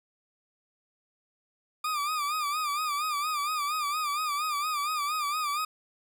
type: tone with vibrato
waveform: 40% pulse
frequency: 1202 Hz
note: D6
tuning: 40 cents sharp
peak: -27 dBFS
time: 1.84-5.65 s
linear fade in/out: 5 ms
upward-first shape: sine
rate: 4.3 Hz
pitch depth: 86 cents each way
effects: none